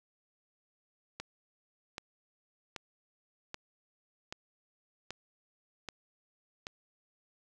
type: click train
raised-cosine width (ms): 0.2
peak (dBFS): -22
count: 8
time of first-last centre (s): 1.2-6.669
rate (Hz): 1.28
effects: none